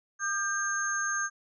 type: tone cluster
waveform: sine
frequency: 1212 / 1584 / 6410 Hz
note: D#6 / G6 / G8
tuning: -46 / +18 / +38 cents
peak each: -34 / -30 / -33 dBFS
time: 0.19-1.3 s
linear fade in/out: 50 ms
effects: none